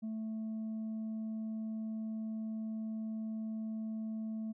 triangle tone with tanh clipping, 220 Hz, A3, in tune, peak -37 dBFS, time 0.02-4.53 s, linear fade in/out 20 ms, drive 7 dB, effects none

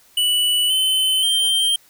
square tone with pitch steps, 2960 / 3054 / 3151 Hz, F#7 / G7 / G7, 0 / -46 / +8 cents, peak -16 dBFS, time 0.17-1.76 s, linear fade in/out 5 ms, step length 530 ms, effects white hiss -53 dBFS RMS until 1.89 s

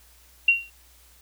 sine tone with exponential decay, 2753 Hz, F7, 25 cents flat, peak -11 dBFS, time 0.48-0.7 s, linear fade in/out 5 ms, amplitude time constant 47 ms, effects added 60 Hz sine -56 dBFS peak until 1.21 s + white hiss -56 dBFS RMS until 1.21 s

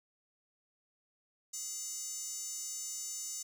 square tone with high-pass filter, 415.5 Hz, G#4, 1 cent sharp, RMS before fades -41 dBFS, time 1.53-3.43 s, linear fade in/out 10 ms, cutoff 6700 Hz, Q 5.8, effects none

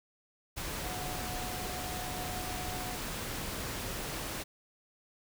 sine tone in noise, 730 Hz, F#5, 24 cents flat, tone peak -42 dBFS, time 0.83-2.97 s, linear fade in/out 20 ms, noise pink, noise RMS -38 dBFS, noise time 0.56-4.44 s, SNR -7 dB, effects none

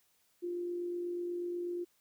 sine tone with amplitude modulation, 350.4 Hz, F4, 6 cents sharp, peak -33 dBFS, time 0.42-1.85 s, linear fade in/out 20 ms, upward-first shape sine, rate 48.2 Hz, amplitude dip 30%, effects white hiss -72 dBFS RMS until 2 s

